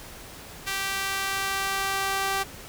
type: tone with high-pass filter sweep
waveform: sawtooth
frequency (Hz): 390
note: G4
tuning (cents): -9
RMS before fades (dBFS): -28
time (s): 0.66-2.44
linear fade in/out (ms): 20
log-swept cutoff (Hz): 1700 to 840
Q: 1
effects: pink hiss -43 dBFS RMS until 2.68 s